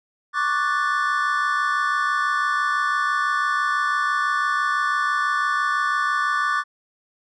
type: chord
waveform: triangle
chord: D major seventh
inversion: third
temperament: equal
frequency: 1108.7 / 1174.7 / 1480 / 1760 Hz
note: C#6 / D6 / F#6 / A6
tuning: 0 / 0 / 0 / 0 cents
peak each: -25 / -21 / -24 / -24 dBFS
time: 0.33-6.64 s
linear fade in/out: 50 ms
effects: resampled to 22050 Hz